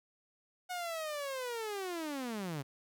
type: linear sweep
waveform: sawtooth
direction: down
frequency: 734 to 130.5 Hz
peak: -33 dBFS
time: 0.69-2.63 s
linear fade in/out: 20 ms
effects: none